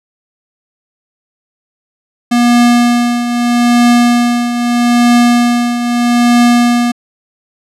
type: tone with tremolo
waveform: square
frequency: 240 Hz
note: B3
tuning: 49 cents flat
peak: -5 dBFS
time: 2.31-6.92 s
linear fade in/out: 10 ms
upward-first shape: triangle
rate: 0.79 Hz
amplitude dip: 65%
effects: low-pass 10000 Hz 12 dB/octave